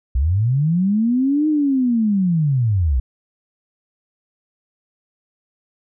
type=linear two-way sweep; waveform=sine; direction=up then down; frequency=57.8 to 311.1 to 57.8 Hz; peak=-14 dBFS; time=0.15-3 s; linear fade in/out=5 ms; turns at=1.48 s; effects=none